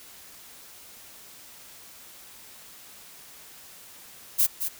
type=noise with echo; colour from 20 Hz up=violet; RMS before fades=-20 dBFS; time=4.38-4.47 s; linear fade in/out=20 ms; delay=220 ms; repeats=1; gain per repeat=-8 dB; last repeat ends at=4.69 s; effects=white hiss -48 dBFS RMS until 4.79 s